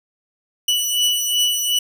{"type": "beating tone pair", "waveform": "sawtooth", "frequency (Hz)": [2956, 2958.7], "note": ["F#7", "F#7"], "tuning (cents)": [-2, -1], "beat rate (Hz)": 2.7, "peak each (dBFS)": [-15, -19], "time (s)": [0.68, 1.79], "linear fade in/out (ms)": 5, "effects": []}